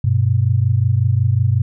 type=tone pair together; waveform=sine; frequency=98 / 123.47 Hz; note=G2 / B2; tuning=0 / 0 cents; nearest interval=major third; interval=400 cents; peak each=-15 dBFS; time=0.04-1.62 s; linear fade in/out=5 ms; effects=none